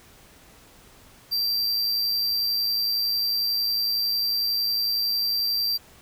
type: tone with amplitude modulation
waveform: square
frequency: 4705 Hz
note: D8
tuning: 2 cents sharp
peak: -21 dBFS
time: 1.31-5.78 s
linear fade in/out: 20 ms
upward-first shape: sine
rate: 111 Hz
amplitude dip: 35%
effects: pink hiss -52 dBFS RMS until 6.01 s